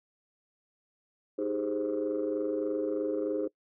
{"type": "chord", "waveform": "sine", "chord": "Ab major seventh", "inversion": "second", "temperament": "equal", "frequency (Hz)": [311.1, 392, 415.3, 523.3], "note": ["Eb4", "G4", "Ab4", "C5"], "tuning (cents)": [0, 0, 0, 0], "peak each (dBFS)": [-32, -37, -32, -33], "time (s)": [1.38, 3.48], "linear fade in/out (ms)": 10, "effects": ["noise-tail reverb RT60 0.1 s tail -23 dB re dry", "tanh soft clip ceiling -22 dBFS"]}